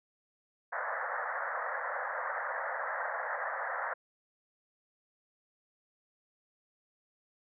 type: band-pass noise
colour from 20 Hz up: white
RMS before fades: -36 dBFS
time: 0.72-3.94 s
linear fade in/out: 10 ms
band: 500 to 1900 Hz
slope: 96 dB/octave
effects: none